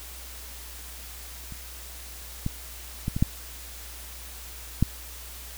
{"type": "clicks", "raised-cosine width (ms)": 5, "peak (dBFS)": [-28, -14, -14, -15, -7, -7], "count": 6, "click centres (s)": [1.523, 2.464, 3.081, 3.165, 3.225, 4.826], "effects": ["added 60 Hz sine -43 dBFS peak until 5.57 s", "white hiss -43 dBFS RMS until 5.57 s"]}